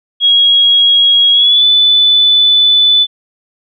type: tone with pitch glide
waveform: sine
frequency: 3302 to 3492 Hz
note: G#7 to A7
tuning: -11 to -14 cents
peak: -5 dBFS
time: 0.2-3.07 s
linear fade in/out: 50 ms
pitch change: +97 cents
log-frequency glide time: 1.32-1.64 s
effects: none